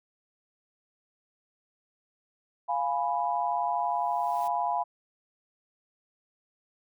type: chord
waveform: sine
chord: F diminished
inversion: none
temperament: equal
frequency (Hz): 698.5 / 830.6 / 987.8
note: F5 / Ab5 / Cb6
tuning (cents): 0 / 0 / 0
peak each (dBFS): -30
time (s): 2.68-4.84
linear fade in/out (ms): 20
type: noise with exponential growth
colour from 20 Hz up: white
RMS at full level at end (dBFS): -48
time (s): 3.65-4.48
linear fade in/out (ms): 5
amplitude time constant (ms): 180
effects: none